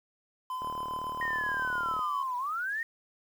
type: tone with tremolo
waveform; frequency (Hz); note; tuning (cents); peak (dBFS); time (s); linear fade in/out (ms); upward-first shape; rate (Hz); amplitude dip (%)
triangle; 1020; C6; -44; -30; 0.5-2.23; 2; sine; 7.3; 25
type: click train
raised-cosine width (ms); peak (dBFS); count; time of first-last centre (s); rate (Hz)
1; -28; 53; 0.62-1.992; 37.9
type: linear two-way sweep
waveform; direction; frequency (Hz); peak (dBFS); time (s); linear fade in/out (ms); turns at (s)
sine; down then up; 1877 to 965 to 1877; -30; 1.21-2.83; 2; 2.37
effects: 9-bit